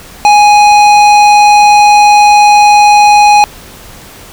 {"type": "tone with hard clipping", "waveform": "sine", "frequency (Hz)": 830.6, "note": "G#5", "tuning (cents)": 0, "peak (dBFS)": -3, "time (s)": [0.25, 3.44], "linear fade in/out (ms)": 0, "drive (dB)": 14, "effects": ["pink hiss -32 dBFS RMS until 4.32 s"]}